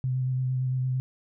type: tone with vibrato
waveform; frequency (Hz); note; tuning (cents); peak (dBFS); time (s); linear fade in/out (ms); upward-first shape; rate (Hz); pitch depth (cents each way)
sine; 128.8; C3; -27; -24; 0.04-1; 0; square; 8.8; 14
effects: none